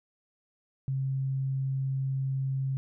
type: tone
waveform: sine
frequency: 134.2 Hz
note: C3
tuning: 44 cents sharp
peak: -27 dBFS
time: 0.88-2.77 s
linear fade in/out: 0 ms
effects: none